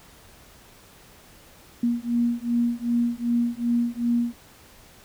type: beating tone pair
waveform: sine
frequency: 236.2 / 238.8 Hz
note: A#3 / A#3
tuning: +23 / +42 cents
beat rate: 2.6 Hz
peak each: -24 dBFS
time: 1.83-4.34 s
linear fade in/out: 5 ms
effects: pink hiss -51 dBFS RMS until 5.04 s